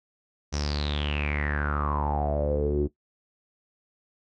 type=tone with low-pass filter sweep; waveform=sawtooth; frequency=73.42 Hz; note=D2; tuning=in tune; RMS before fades=-27 dBFS; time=0.52-2.88 s; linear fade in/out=20 ms; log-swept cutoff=5900 to 330 Hz; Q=9.7; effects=noise-tail reverb RT60 0.1 s tail -17 dB re dry